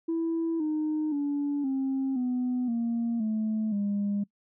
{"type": "tone with pitch steps", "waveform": "sine", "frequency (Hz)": [329.6, 307.5, 286.9, 267.7, 249.8, 233.1, 217.5, 202.9], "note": ["E4", "D#4", "D4", "C4", "B3", "A#3", "A3", "G#3"], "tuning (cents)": [0, -20, -40, 40, 20, 0, -20, -40], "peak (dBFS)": -24, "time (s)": [0.08, 4.24], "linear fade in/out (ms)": 10, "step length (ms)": 520, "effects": ["noise-tail reverb RT60 0.1 s tail -23 dB re dry", "tanh soft clip ceiling -23 dBFS"]}